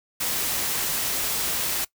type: noise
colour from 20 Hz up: white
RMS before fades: -26 dBFS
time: 0.2-1.85 s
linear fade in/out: 10 ms
effects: noise-tail reverb RT60 0.1 s tail -21 dB re dry